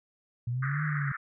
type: linear two-way sweep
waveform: sine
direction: up then down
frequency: 116.54 to 153.8 to 136.9 Hz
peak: -28 dBFS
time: 0.47-1.12 s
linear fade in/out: 5 ms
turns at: 0.84 s
type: band-pass noise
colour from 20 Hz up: pink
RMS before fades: -36 dBFS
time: 0.62-1.17 s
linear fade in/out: 10 ms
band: 1200 to 2000 Hz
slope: 96 dB/octave
effects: none